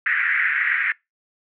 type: band-pass noise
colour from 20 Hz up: pink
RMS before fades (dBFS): -21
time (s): 0.06-0.92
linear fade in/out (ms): 2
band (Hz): 1600 to 2100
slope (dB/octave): 48
effects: noise-tail reverb RT60 0.2 s tail -23 dB re dry